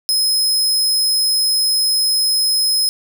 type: tone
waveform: sawtooth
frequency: 5120 Hz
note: D#8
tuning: 49 cents sharp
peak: -11 dBFS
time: 0.09-2.89 s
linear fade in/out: 0 ms
effects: none